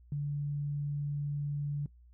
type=tone; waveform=sine; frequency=144.7 Hz; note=D3; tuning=25 cents flat; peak=-31 dBFS; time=0.12-1.86 s; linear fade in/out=2 ms; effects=noise-tail reverb RT60 0.1 s tail -19 dB re dry + added 60 Hz sine -55 dBFS peak until 2.13 s